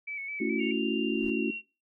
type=tone with vibrato; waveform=sine; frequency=2254 Hz; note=C#7; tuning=28 cents sharp; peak=-34 dBFS; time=0.07-0.72 s; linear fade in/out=10 ms; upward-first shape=square; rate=4.7 Hz; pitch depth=37 cents each way
type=chord; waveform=sine; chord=F# minor seventh; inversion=first; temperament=just; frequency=222 / 277.5 / 333 / 370 Hz; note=A3 / C#4 / E4 / F#4; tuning=+16 / +2 / +18 / 0 cents; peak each=-32 dBFS; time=0.4-1.51 s; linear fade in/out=10 ms
type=tone with pitch glide; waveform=sine; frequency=2787 to 2742 Hz; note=F7 to F7; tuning=-4 to -32 cents; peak=-34 dBFS; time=0.58-1.62 s; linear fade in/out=50 ms; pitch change=-28 cents; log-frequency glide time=1.07-1.5 s
type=noise with exponential growth; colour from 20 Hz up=brown; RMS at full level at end=-45 dBFS; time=0.93-1.3 s; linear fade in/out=1 ms; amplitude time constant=79 ms
effects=noise-tail reverb RT60 0.3 s tail -20 dB re dry